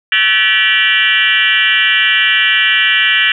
sine tone with frequency modulation, 2349 Hz, D7, in tune, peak -8 dBFS, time 0.12-3.32 s, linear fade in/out 2 ms, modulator 206 Hz, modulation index 3.9, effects none

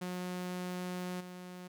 sawtooth tone with level steps, 180.7 Hz, F#3, 41 cents flat, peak -33 / -41 dBFS, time 0.01-1.68 s, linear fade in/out 10 ms, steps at 1.2 s, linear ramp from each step 10 ms, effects none

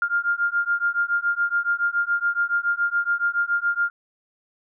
sine beating tone pair, 1400 / 1407.1 Hz, F6 / F6, +4 / +13 cents, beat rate 7.1 Hz, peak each -23 dBFS, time 0.02-3.9 s, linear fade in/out 2 ms, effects none

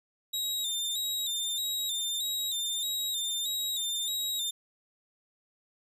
sawtooth tone with vibrato, 3708 Hz, A#7, 10 cents flat, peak -27 dBFS, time 0.33-4.51 s, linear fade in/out 10 ms, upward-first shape square, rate 1.6 Hz, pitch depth 53 cents each way, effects none

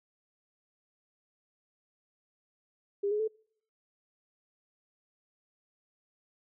sine tone with pitch steps, 402.9 / 420 / 437.8 Hz, G4 / G#4 / A4, +48 / +19 / -9 cents, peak -27 dBFS, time 3.03-3.279 s, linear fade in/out 10 ms, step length 83 ms, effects noise-tail reverb RT60 0.6 s tail -26 dB re dry

